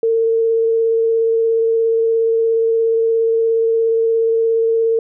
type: tone with vibrato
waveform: sine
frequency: 453.7 Hz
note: A#4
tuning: 47 cents flat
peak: -12 dBFS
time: 0.03-4.99 s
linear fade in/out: 2 ms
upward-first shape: sine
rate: 17 Hz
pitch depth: 11 cents each way
effects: none